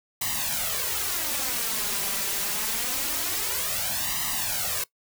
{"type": "noise with flanger", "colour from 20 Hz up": "white", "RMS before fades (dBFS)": -28, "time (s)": [0.21, 4.84], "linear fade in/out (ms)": 5, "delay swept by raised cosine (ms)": [1, 5.1], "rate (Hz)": 0.25, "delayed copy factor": 0.85, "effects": ["noise-tail reverb RT60 0.1 s tail -20 dB re dry"]}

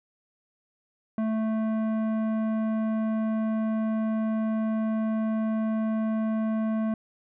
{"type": "tone with tanh clipping", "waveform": "sine", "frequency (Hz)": 220, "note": "A3", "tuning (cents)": 0, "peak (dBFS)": -26, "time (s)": [1.18, 6.94], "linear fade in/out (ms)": 2, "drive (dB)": 13, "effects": []}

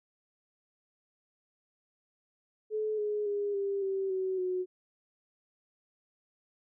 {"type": "tone with pitch steps", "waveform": "sine", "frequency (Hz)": [430.2, 418.9, 407.9, 397.2, 386.8, 376.7, 366.8], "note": ["A4", "G#4", "G#4", "G4", "G4", "F#4", "F#4"], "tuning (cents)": [-39, 15, -31, 23, -23, 31, -15], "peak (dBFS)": -29, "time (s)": [2.7, 4.66], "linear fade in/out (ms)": 50, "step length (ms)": 280, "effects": []}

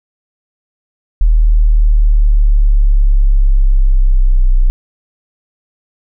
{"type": "linear sweep", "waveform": "sine", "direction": "down", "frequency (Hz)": [39.44, 30.87], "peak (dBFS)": -5, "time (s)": [1.21, 4.7], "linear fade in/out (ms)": 0, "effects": []}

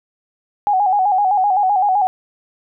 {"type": "tone with vibrato", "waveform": "sine", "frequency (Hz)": 785, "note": "G5", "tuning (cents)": 2, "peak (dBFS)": -12, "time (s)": [0.67, 2.07], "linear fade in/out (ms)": 0, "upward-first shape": "square", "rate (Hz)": 7.8, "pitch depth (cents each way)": 83, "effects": []}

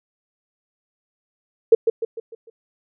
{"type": "tone with echo", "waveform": "sine", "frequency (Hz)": 454, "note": "A#4", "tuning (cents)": -46, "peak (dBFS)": -6, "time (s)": [1.72, 1.75], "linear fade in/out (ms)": 5, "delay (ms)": 150, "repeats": 5, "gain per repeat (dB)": -7, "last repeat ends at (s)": 2.5, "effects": []}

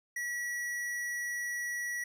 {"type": "tone with tanh clipping", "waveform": "sine", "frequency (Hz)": 1933, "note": "B6", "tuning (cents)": -38, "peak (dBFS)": -35, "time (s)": [0.16, 2.04], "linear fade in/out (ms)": 5, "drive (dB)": 17, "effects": []}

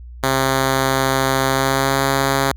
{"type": "tone with pitch glide", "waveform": "5% pulse", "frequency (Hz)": [133.5, 136.38], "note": ["C3", "C#3"], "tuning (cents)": [35, -28], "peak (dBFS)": -4, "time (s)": [0.23, 2.52], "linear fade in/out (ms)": 5, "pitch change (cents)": 37, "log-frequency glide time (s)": [1.46, 2.01], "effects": ["added 60 Hz sine -33 dBFS peak until 2.56 s"]}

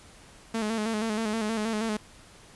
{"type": "tone with vibrato", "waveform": "sawtooth", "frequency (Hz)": 219, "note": "A3", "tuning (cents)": -8, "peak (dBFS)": -23, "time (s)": [0.54, 1.97], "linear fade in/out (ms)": 5, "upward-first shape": "square", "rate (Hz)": 6.3, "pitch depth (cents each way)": 55, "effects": ["pink hiss -52 dBFS RMS until 2.55 s", "resampled to 24000 Hz"]}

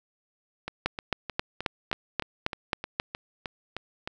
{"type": "two click trains", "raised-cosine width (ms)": 0.3, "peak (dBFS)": [-17, -9], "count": [12, 9], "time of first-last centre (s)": [[0.68, 4.075], [0.86, 2.999]], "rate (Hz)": [3.24, 3.74], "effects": []}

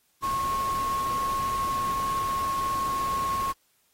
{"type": "tone in noise", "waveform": "sine", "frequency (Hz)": 1089, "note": "C#6", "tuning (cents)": -31, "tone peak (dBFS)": -25, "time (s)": [0.22, 3.53], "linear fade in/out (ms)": 20, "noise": "pink", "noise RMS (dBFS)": -38, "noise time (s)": [0.22, 3.53], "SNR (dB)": 10, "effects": ["white hiss -68 dBFS RMS until 3.93 s", "AAC 48 kbps"]}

